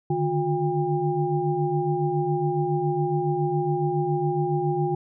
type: tone cluster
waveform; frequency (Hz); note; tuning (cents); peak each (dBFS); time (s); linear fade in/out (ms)
sine; 145.6 / 152.8 / 358.3 / 802; D3 / D#3 / F4 / G5; -15 / -31 / +44 / +39; -29 / -27 / -25 / -28; 0.1-4.95; 5
effects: none